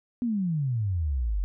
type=exponential sweep; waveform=sine; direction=down; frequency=250.1 to 44.94 Hz; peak=-24 dBFS; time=0.22-1.44 s; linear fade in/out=0 ms; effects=none